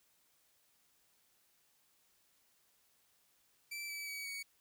sawtooth tone with pitch steps, 2330 / 2301 / 2272 / 2243 Hz, D7 / D7 / C#7 / C#7, -14 / -36 / +42 / +20 cents, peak -38 dBFS, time 3.71-4.43 s, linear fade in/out 10 ms, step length 180 ms, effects white hiss -73 dBFS RMS until 4.6 s

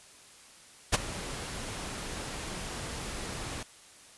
pink noise with ADSR envelope, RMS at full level -20 dBFS, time 0.92-3.63 s, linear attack 22 ms, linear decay 23 ms, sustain -18 dB, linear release 3 ms, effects white hiss -54 dBFS RMS until 4.17 s + resampled to 24000 Hz

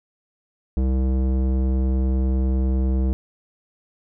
square tone with low-pass filter, 65 Hz, C2, 11 cents flat, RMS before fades -20 dBFS, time 0.77-3.13 s, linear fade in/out 0 ms, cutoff 390 Hz, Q 0.95, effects none

